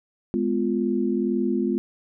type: chord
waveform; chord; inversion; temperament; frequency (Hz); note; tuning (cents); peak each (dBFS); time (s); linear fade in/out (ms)
sine; F diminished; first; just; 209.5 / 251.4 / 349.2; Ab3 / Cb4 / F4; +15 / +31 / 0; -25; 0.34-1.78; 0
effects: none